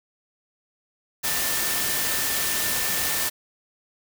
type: tone in noise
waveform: sine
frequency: 1784 Hz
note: A6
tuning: 23 cents sharp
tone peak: -34 dBFS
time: 1.23-3.3 s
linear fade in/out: 20 ms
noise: white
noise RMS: -25 dBFS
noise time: 1.23-3.3 s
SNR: -12 dB
effects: none